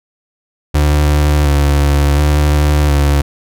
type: tone with vibrato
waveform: 35% pulse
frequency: 72.9 Hz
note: D2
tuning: 12 cents flat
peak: -7 dBFS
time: 0.74-3.22 s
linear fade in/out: 10 ms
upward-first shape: square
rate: 0.7 Hz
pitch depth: 26 cents each way
effects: none